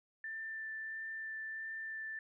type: tone with vibrato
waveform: sine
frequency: 1775 Hz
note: A6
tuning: 15 cents sharp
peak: -40 dBFS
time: 0.24-2.19 s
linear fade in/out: 2 ms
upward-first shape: sine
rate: 1.5 Hz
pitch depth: 9 cents each way
effects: none